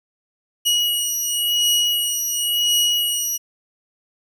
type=beating tone pair; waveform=sawtooth; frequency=2905 / 2905.94 Hz; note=F#7 / F#7; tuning=-32 / -32 cents; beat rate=0.94 Hz; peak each=-17 / -18 dBFS; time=0.65-3.38 s; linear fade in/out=20 ms; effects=none